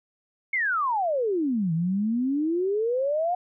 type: exponential two-way sweep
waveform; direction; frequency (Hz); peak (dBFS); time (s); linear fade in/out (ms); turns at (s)
sine; down then up; 2217 to 158.4 to 730; -22; 0.53-3.35; 5; 1.73
effects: none